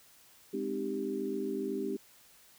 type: chord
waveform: sine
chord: Ab major seventh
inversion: none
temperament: equal with one note detuned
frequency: 207.7 / 261.6 / 309.5 / 392 Hz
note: Ab3 / C4 / Eb4 / G4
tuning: 0 / 0 / -9 / 0 cents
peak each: -40 / -38 / -39 / -35 dBFS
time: 0.53-1.97 s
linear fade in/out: 10 ms
effects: white hiss -60 dBFS RMS until 2.58 s